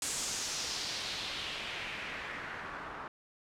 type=noise with low-pass filter sweep; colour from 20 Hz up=white; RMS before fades=-39 dBFS; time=0.02-3.08 s; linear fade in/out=2 ms; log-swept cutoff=8100 to 1200 Hz; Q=2.1; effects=none